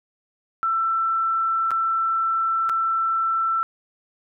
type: tone with dropouts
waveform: sine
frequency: 1336 Hz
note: E6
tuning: 23 cents sharp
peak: -19 dBFS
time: 0.63-3.63 s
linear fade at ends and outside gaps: 0 ms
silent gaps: 1.707-1.715 / 2.692-2.696 s
effects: none